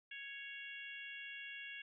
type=harmonic tone; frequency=554.4 Hz; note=C#5; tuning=in tune; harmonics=3 / 4 / 5 / 6; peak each=-51 / -52 / -50 / -56 dBFS; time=0.11-1.82 s; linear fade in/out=5 ms; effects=none